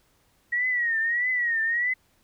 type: tone with vibrato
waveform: sine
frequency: 1900 Hz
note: A#6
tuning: 33 cents sharp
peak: -22 dBFS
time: 0.52-1.94 s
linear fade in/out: 10 ms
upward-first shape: triangle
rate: 1.6 Hz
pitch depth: 120 cents each way
effects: pink hiss -65 dBFS RMS until 2.23 s